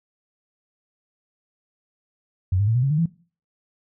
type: tone with pitch steps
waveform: sine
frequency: 92.5 / 102.04 / 112.57 / 124.19 / 137 / 151.14 / 166.73 Hz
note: F#2 / G#2 / A2 / B2 / C#3 / D#3 / E3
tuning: 0 / -30 / +40 / +10 / -20 / -50 / +20 cents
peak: -17 dBFS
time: 2.52-3.059 s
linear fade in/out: 5 ms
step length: 77 ms
effects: noise-tail reverb RT60 0.4 s tail -19 dB re dry